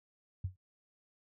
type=tone with exponential decay; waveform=sine; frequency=92.5 Hz; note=F#2; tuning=in tune; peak=-29 dBFS; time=0.44-0.56 s; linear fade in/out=5 ms; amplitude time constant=25 ms; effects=high-pass 60 Hz 12 dB/octave